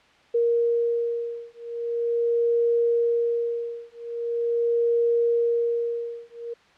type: beating tone pair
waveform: sine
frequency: 469 / 469.42 Hz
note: A#4 / A#4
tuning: +11 / +12 cents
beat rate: 0.42 Hz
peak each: -24 / -24 dBFS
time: 0.34-6.54 s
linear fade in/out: 10 ms
effects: white hiss -56 dBFS RMS until 6.77 s + low-pass 3000 Hz 12 dB/octave